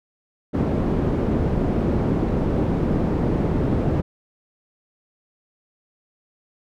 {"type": "low-pass noise", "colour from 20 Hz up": "white", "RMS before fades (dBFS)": -21, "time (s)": [0.53, 4.02], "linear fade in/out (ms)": 20, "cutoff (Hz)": 300, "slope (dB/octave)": 12, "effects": []}